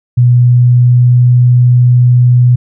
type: tone with pitch glide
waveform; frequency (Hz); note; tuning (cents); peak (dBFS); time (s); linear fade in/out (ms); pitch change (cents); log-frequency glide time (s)
sine; 122.5 to 123.35; B2 to B2; -14 to -2; -3; 0.17-2.56; 10; +12; 0.31-1.29
effects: none